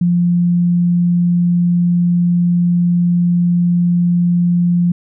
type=tone; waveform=sine; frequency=174.61 Hz; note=F3; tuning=in tune; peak=-10 dBFS; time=0.01-4.92 s; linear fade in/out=5 ms; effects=none